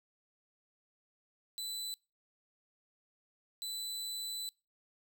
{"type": "tone bursts at uneven times", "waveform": "sawtooth", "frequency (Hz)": 3994, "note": "B7", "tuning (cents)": 19, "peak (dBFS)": -35, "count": 2, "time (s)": [[1.58, 1.94], [3.62, 4.49]], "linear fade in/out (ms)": 0, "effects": ["noise-tail reverb RT60 0.3 s tail -25 dB re dry"]}